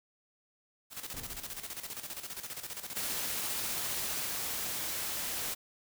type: noise with tremolo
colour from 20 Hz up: white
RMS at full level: -40 dBFS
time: 0.9-4.28 s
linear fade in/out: 50 ms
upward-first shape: square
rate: 15 Hz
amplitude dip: 65%
type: noise with exponential decay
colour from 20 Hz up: brown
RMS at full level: -42 dBFS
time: 1.14-2.06 s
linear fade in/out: 1 ms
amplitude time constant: 200 ms
type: noise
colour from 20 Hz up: white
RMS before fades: -36 dBFS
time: 2.95-5.55 s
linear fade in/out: 20 ms
effects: none